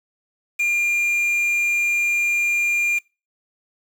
triangle tone with quantisation, 2400 Hz, D7, 37 cents sharp, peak -16 dBFS, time 0.59-2.99 s, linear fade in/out 10 ms, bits 6, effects noise-tail reverb RT60 0.3 s tail -24 dB re dry

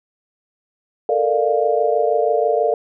sine chord, Bb major seventh, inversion third, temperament equal with one note detuned, 440 / 466.2 / 597.9 / 698.5 Hz, A4 / Bb4 / D5 / F5, 0 / 0 / +31 / 0 cents, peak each -20 dBFS, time 1.09-2.74 s, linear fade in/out 2 ms, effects none

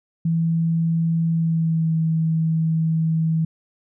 sine tone with pitch glide, 164.81 to 161.23 Hz, E3 to E3, 0 to -38 cents, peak -17 dBFS, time 0.25-3.45 s, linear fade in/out 5 ms, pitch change -38 cents, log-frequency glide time 1.29-1.95 s, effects none

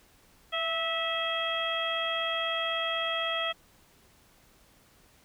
harmonic tone with a mistuned harmonic, 652 Hz, E5, 19 cents flat, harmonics 1 / 2 / 3 / 4 / 5, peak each -34 / -34 / -36 / -37 / -32 dBFS, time 0.52-3.53 s, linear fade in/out 20 ms, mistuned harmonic 1, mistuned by +31 cents, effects pink hiss -61 dBFS RMS until 5.24 s

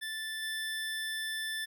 25% pulse tone with level steps, 1760 Hz, A6, in tune, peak -32 / -30 dBFS, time 0.01-1.66 s, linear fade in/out 20 ms, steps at 0.42 s, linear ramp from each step 10 ms, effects none

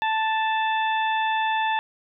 harmonic tone, 880 Hz, A5, in tune, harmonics 1 / 2 / 3 / 4, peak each -22 / -28 / -32 / -34 dBFS, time 0.02-1.79 s, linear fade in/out 0 ms, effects none

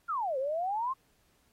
sine exponential two-way sweep, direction down then up, 1434 to 511 to 1089 Hz, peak -29 dBFS, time 0.08-0.94 s, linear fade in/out 20 ms, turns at 0.38 s, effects pink hiss -70 dBFS RMS until 1.52 s + AAC 48 kbps

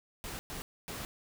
pink noise bursts at uneven times, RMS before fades -41 dBFS, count 3, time 0.24-0.39 / 0.5-0.62 / 0.88-1.05 s, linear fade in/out 0 ms, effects none

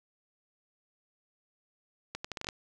accelerating click train, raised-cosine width 0.2 ms, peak -19 dBFS, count 8, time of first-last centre 2.15-2.488 s, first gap 95 ms, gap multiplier 0.76, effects none

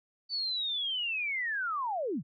sine linear sweep, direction down, 4564 to 110 Hz, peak -30 dBFS, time 0.29-2.23 s, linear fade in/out 50 ms, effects none

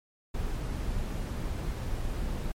brown noise, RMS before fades -32 dBFS, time 0.34-2.52 s, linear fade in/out 5 ms, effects MP3 64 kbps

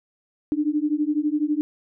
sine beating tone pair, 293.7 / 305.7 Hz, D4 / D#4, 0 / -30 cents, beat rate 12 Hz, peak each -23 dBFS, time 0.52-1.61 s, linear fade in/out 0 ms, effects none

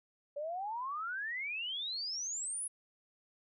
sine exponential sweep, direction up, 563 to 10640 Hz, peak -36 dBFS, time 0.36-2.68 s, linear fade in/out 10 ms, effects none

